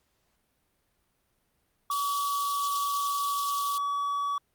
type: tone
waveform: triangle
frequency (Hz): 1138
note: C#6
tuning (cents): +45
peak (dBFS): -25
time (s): 1.9-4.38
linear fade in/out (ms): 2
type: high-pass noise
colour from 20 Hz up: pink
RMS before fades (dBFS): -37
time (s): 1.91-3.78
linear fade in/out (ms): 2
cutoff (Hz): 2900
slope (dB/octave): 96
effects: pink hiss -73 dBFS RMS until 4.54 s + Opus 48 kbps